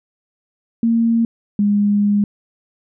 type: tone pair in turn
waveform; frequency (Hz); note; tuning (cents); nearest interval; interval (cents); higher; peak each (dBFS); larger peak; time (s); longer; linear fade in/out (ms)
sine; 230 / 204.9; A#3 / G#3; -23 / -23; major second; 200; first; -12; neither; 0.83-1.25 / 1.59-2.24; second; 2
effects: none